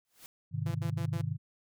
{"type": "noise with exponential growth", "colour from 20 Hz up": "white", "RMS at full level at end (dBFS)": -47, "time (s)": [0.05, 0.26], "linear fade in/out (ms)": 0, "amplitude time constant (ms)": 45}
{"type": "chord", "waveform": "sine", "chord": "Ab major", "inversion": "none", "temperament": "just", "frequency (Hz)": [103.83, 129.78, 155.74], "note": ["Ab2", "C3", "Eb3"], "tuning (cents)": [0, -14, 2], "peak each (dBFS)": -35, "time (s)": [0.51, 1.38], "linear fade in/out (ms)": 50}
{"type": "tone bursts", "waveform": "sawtooth", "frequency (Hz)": 168.9, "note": "E3", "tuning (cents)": 42, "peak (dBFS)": -34, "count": 4, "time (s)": [0.66, 1.215], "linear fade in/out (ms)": 5, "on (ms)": 87, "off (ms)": 69}
{"effects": []}